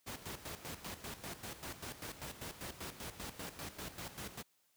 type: noise with tremolo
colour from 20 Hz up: pink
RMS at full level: -44 dBFS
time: 0.06-4.43 s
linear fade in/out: 20 ms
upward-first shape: square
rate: 5.1 Hz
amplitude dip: 70%
effects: white hiss -75 dBFS RMS until 4.76 s + high-pass 60 Hz 12 dB/octave